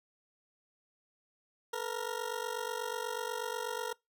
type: ring-modulated tone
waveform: 20% pulse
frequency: 466.5 Hz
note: A#4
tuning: 1 cent sharp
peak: -27 dBFS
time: 1.73-3.93 s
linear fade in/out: 0 ms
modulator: 24.1 Hz
effects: noise-tail reverb RT60 0.2 s tail -24 dB re dry